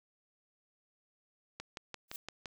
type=click train; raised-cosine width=0.2 ms; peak=-24 dBFS; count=6; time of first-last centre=1.6-2.458 s; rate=5.83 Hz
type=noise with exponential growth; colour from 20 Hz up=blue; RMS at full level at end=-38 dBFS; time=2.08-2.16 s; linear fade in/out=1 ms; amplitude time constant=16 ms
effects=none